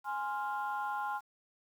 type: chord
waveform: sine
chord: F minor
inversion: first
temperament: equal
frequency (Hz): 830.6 / 1046.5 / 1396.9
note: Ab5 / C6 / F6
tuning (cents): 0 / 0 / 0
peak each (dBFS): -35 / -38 / -39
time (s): 0.04-1.21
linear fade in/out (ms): 50
effects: tanh soft clip ceiling -26 dBFS + 10-bit